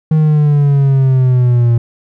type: exponential sweep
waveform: triangle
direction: down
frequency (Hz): 157.8 to 116.54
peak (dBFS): -5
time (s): 0.11-1.78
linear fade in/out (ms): 5
effects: none